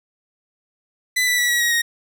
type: tone with pitch steps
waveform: sawtooth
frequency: 2000 / 1973.6 / 1947.6 / 1921.9 / 1896.5 / 1871.5 Hz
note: B6 / B6 / B6 / B6 / A#6 / A#6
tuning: +21 / -2 / -25 / -48 / +29 / +6 cents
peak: -13 dBFS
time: 1.16-1.82 s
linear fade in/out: 10 ms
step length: 110 ms
effects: none